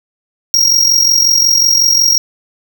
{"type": "tone with amplitude modulation", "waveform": "square", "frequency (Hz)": 5610, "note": "F8", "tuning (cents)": 7, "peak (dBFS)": -5, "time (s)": [0.54, 2.18], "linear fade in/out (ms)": 0, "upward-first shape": "sine", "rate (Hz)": 45.5, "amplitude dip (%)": 65, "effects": []}